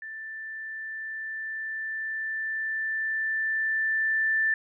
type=tone with level ramp; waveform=sine; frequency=1769 Hz; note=A6; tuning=9 cents sharp; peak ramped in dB=-36 to -21 dBFS; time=0.02-4.54 s; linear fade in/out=2 ms; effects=none